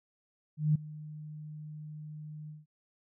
sine tone with ADSR envelope, 152.3 Hz, D#3, 37 cents flat, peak -21 dBFS, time 0.57-2.66 s, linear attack 180 ms, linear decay 9 ms, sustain -20 dB, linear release 170 ms, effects none

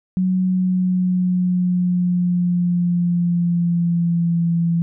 sine tone with pitch glide, 185 to 168.67 Hz, F#3 to E3, 0 to +40 cents, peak -15 dBFS, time 0.17-4.82 s, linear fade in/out 0 ms, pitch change -160 cents, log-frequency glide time 0.43-4.53 s, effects none

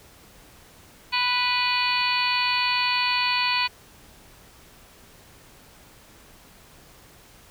harmonic tone, 493.3 Hz, B4, 2 cents flat, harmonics 2 / 3 / 4 / 5 / 6 / 7 / 8 / 9, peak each -26 / -34 / -32 / -25 / -30 / -36 / -34 / -28 dBFS, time 1.12-3.68 s, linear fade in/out 20 ms, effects pink hiss -51 dBFS RMS until 7.5 s

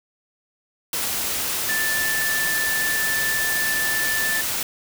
sine tone in noise, 1760 Hz, A6, in tune, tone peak -22 dBFS, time 1.69-4.41 s, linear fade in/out 2 ms, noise white, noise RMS -25 dBFS, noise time 0.93-4.63 s, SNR 0 dB, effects none

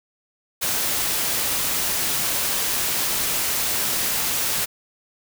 white noise, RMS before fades -23 dBFS, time 0.61-4.66 s, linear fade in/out 20 ms, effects none

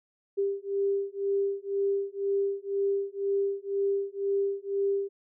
sine beating tone pair, 395.8 / 397.8 Hz, G4 / G4, +17 / +25 cents, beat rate 2 Hz, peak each -29 dBFS, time 0.37-5.09 s, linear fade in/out 20 ms, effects none

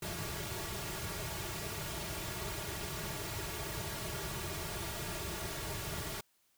pink noise with comb filter, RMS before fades -40 dBFS, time 0.02-6.21 s, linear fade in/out 5 ms, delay 3.9 ms, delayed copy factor -0.95, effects white hiss -73 dBFS RMS until 6.57 s

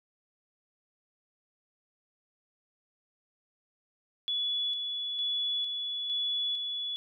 sine tone with tremolo, 3415 Hz, G#7, 48 cents sharp, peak -28 dBFS, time 4.28-6.96 s, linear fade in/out 0 ms, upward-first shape square, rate 1.1 Hz, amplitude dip 35%, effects none

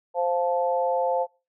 sine chord, F major, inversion second, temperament equal with one note detuned, 523.3 / 698.5 / 874.4 Hz, C5 / F5 / A5, 0 / 0 / -11 cents, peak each -24 / -27 / -27 dBFS, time 0.14-1.27 s, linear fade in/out 50 ms, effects noise-tail reverb RT60 0.3 s tail -24 dB re dry

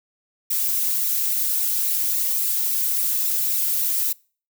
violet noise with flanger, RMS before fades -22 dBFS, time 0.5-4.13 s, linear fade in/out 10 ms, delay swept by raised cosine 0.6 to 4.5 ms, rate 3.6 Hz, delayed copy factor -0.75, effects noise-tail reverb RT60 0.4 s tail -25 dB re dry

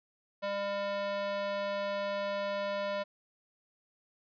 square tone with high-pass filter, 200.5 Hz, G3, 39 cents sharp, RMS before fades -34 dBFS, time 0.42-3.04 s, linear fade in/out 20 ms, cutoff 550 Hz, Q 1.8, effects resampled to 11025 Hz

